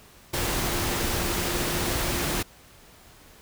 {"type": "tone in noise", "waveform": "sine", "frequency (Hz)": 350.1, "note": "F4", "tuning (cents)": 4, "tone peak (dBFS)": -35, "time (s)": [0.33, 2.43], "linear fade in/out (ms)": 10, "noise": "pink", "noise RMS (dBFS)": -27, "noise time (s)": [0.33, 2.43], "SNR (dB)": -11, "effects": ["pink hiss -52 dBFS RMS until 3.41 s"]}